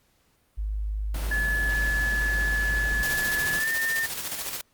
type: tone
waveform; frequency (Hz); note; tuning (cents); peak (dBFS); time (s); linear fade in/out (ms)
sine; 51.9; G#1; 0; -26; 0.57-3.04; 20
type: noise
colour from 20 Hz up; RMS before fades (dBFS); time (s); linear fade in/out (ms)
pink; -36; 1.14-3.6; 5
type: tone with pitch glide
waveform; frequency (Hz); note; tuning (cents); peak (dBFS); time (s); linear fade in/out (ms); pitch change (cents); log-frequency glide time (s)
sine; 1716 to 1806.5; A6 to A6; -44 to +45; -24; 1.31-4.06; 5; +89; 3.56-3.7
type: noise with tremolo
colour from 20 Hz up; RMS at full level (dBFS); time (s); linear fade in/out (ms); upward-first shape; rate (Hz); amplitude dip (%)
white; -31; 3.03-4.61; 0; square; 14; 45
effects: pink hiss -66 dBFS RMS until 4.73 s + Opus 48 kbps